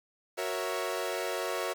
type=chord; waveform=sawtooth; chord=F# dominant seventh; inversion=none; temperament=equal; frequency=370 / 466.2 / 554.4 / 659.3 Hz; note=F#4 / A#4 / C#5 / E5; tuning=0 / 0 / 0 / 0 cents; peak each=-33 dBFS; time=0.37-1.74 s; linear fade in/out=20 ms; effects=9-bit